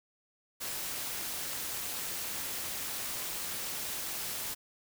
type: noise with amplitude modulation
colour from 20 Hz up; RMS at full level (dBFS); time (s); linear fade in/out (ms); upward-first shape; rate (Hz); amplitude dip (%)
white; -35; 0.6-4.55; 20; sine; 236; 50
effects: none